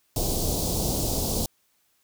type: band-stop noise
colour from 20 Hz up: pink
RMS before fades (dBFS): -26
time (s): 0.16-1.46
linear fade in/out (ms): 2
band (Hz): 740 to 4200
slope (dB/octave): 24
effects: white hiss -68 dBFS RMS until 2.03 s